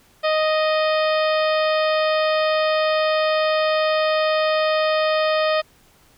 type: harmonic tone with a mistuned harmonic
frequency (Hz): 622.3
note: D#5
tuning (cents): 0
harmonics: 1 / 2 / 3 / 4 / 5 / 6 / 7 / 8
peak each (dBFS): -18 / -24 / -28 / -30 / -32 / -34 / -35 / -36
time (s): 0.23-5.62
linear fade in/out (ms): 20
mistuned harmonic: 6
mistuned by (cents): -54
effects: pink hiss -55 dBFS RMS until 6.17 s